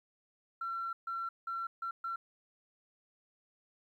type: tone bursts at uneven times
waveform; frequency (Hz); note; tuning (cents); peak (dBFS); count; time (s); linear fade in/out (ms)
sine; 1356; E6; +49; -34; 5; 0.61-0.93 / 1.07-1.29 / 1.47-1.67 / 1.82-1.91 / 2.04-2.16; 5
effects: tanh soft clip ceiling -30 dBFS + 12-bit